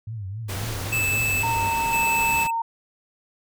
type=tone with vibrato; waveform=sine; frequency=103.7 Hz; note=G#2; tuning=2 cents flat; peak=-29 dBFS; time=0.07-1.69 s; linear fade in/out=5 ms; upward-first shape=triangle; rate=3.7 Hz; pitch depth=210 cents each way
type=noise; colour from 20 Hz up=pink; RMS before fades=-32 dBFS; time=0.48-2.48 s; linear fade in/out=20 ms
type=tone with tremolo; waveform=square; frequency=2623 Hz; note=E7; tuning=9 cents flat; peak=-22 dBFS; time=0.92-2.51 s; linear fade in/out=10 ms; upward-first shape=square; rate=0.99 Hz; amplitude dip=55%
type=tone; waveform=sine; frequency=917 Hz; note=A#5; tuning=29 cents flat; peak=-22 dBFS; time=1.43-2.62 s; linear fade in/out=5 ms
effects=none